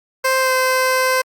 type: tone with pitch glide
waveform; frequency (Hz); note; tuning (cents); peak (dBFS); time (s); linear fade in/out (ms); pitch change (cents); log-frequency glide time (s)
15% pulse; 523.3 to 516.4; C5 to C5; 0 to -23; -8; 0.24-1.22; 10; -23; 0.4-0.52
effects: Opus 48 kbps